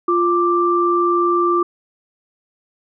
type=tone pair together; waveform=sine; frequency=349 / 1177 Hz; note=F4 / D6; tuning=-1 / +3 cents; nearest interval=octave + major sixth; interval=2104 cents; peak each=-16 dBFS; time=0.08-1.63 s; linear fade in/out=5 ms; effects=none